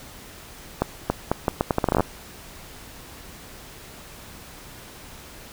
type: accelerating click train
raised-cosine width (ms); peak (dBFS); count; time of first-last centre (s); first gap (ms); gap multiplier
1; -5; 15; 0.82-2.006; 280; 0.77
effects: pink hiss -43 dBFS RMS until 5.52 s